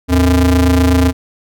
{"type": "ring-modulated tone", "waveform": "square", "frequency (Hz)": 92.5, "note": "F#2", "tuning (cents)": 0, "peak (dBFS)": -6, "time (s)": [0.08, 1.13], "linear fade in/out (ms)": 50, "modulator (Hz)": 171, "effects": []}